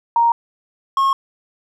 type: tone pair in turn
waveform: sine / triangle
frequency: 934 / 1085.3 Hz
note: A#5 / C#6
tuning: +3 / -37 cents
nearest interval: minor third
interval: 260 cents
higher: second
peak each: -11 dBFS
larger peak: neither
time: 0.16-0.32 / 0.97-1.13 s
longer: neither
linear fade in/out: 2 ms
effects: none